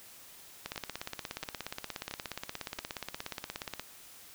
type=two click trains; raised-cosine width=0.2 ms; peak=-19 / -21 dBFS; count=54 / 4; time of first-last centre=0.66-3.796 / 0.76-2.787 s; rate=16.9 / 1.48 Hz; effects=white hiss -53 dBFS RMS until 4.34 s